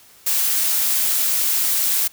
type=noise; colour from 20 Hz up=blue; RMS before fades=-19 dBFS; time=0.26-2.08 s; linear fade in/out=10 ms; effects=white hiss -49 dBFS RMS until 2.12 s